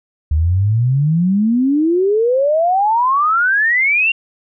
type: exponential sweep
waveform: sine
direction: up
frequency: 73.42 to 2799 Hz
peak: -11 dBFS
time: 0.31-4.12 s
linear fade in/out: 5 ms
effects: none